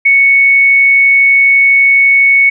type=tone; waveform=sine; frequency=2217 Hz; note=C#7; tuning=in tune; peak=-4 dBFS; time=0.05-2.5 s; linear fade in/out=10 ms; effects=none